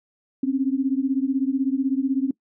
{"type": "beating tone pair", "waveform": "sine", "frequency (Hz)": [261.6, 277.6], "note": ["C4", "C#4"], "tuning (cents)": [0, 3], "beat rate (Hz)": 16, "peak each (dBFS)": [-22, -23], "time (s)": [0.43, 2.31], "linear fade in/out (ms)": 5, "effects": ["noise-tail reverb RT60 0.1 s tail -22 dB re dry"]}